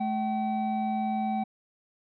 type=tone pair together; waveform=triangle; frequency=216.2 / 766 Hz; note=A3 / G5; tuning=-30 / -40 cents; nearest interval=octave + minor seventh; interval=2190 cents; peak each=-27 dBFS; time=0-1.44 s; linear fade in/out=10 ms; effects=resampled to 11025 Hz